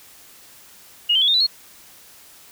sine tone with pitch steps, 2871 / 3113 / 3375 / 3659 / 3967 / 4302 Hz, F7 / G7 / G#7 / A#7 / B7 / C8, +47 / -13 / +27 / -33 / +7 / +47 cents, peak -14 dBFS, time 1.09-1.468 s, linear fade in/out 10 ms, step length 63 ms, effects white hiss -47 dBFS RMS until 2.51 s

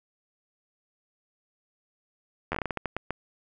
slowing click train, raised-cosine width 0.5 ms, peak -14 dBFS, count 12, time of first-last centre 2.52-3.106 s, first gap 11 ms, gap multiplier 1.29, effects none

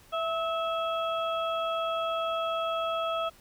harmonic tone with a mistuned harmonic, 659.3 Hz, E5, in tune, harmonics 1 / 2 / 4 / 5, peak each -30 / -31 / -42 / -39 dBFS, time 0.12-3.3 s, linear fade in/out 20 ms, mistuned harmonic 2, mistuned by -31 cents, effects pink hiss -57 dBFS RMS until 3.4 s

